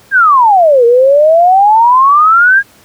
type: exponential two-way sweep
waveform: sine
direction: down then up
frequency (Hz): 1650 to 462 to 1650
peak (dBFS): -3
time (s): 0.11-2.63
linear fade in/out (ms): 50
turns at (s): 0.85
effects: pink hiss -43 dBFS RMS until 2.84 s + high-pass 80 Hz 12 dB/octave